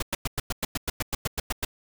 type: noise bursts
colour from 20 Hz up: pink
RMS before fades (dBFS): -27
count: 14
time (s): 0-1.65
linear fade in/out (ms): 5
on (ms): 25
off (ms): 100
effects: none